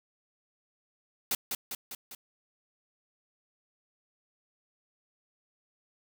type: noise with echo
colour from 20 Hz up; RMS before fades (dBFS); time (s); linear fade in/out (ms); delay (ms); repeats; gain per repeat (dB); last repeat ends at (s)
white; -29; 1.31-1.35; 2; 200; 4; -4; 2.15
effects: none